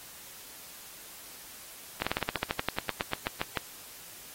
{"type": "slowing click train", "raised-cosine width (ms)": 0.3, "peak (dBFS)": -12, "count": 18, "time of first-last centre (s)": [2.02, 3.573], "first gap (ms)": 46, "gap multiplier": 1.08, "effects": ["white hiss -48 dBFS RMS until 4.34 s", "AAC 48 kbps"]}